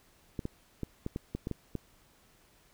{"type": "clicks", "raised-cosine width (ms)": 3, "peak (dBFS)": -21, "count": 9, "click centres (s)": [0.392, 0.454, 0.833, 1.064, 1.161, 1.35, 1.471, 1.513, 1.753], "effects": ["pink hiss -64 dBFS RMS until 2.73 s"]}